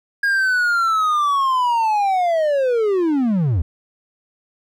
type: linear sweep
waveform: triangle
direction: down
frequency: 1637 to 71.1 Hz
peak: -13 dBFS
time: 0.23-3.62 s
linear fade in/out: 5 ms
effects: none